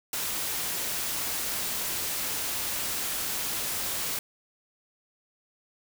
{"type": "noise", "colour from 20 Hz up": "white", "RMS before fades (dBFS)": -31, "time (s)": [0.13, 4.19], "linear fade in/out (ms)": 2, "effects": []}